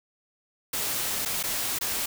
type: noise with dropouts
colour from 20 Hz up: white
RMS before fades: -29 dBFS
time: 0.73-2.06 s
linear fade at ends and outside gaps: 5 ms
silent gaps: 1.252-1.257 / 1.429-1.436 / 1.788-1.81 s
effects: none